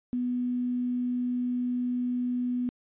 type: tone with quantisation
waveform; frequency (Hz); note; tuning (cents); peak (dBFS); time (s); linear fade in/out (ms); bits
sine; 246.9; B3; 0; -26; 0.13-2.69; 0; 9
effects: resampled to 8000 Hz